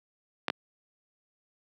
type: clicks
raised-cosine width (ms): 0.3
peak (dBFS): -10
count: 2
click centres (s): 0.483 / 0.501
effects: high-pass 200 Hz 12 dB/octave